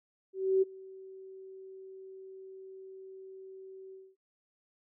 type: tone with ADSR envelope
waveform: sine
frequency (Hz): 381.4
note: G4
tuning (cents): -47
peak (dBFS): -21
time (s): 0.33-4.16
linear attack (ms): 290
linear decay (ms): 20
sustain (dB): -24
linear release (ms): 230
effects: noise-tail reverb RT60 0.2 s tail -21 dB re dry